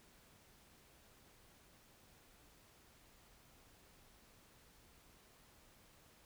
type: silence
effects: pink hiss -66 dBFS RMS until 6.25 s